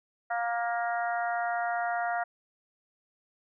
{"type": "harmonic tone", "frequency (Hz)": 234.8, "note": "A#3", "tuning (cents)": 13, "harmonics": [3, 4, 5, 6, 7, 8], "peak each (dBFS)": [-29, -40, -42, -35, -42, -39], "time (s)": [0.3, 2.24], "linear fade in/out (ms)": 10, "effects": []}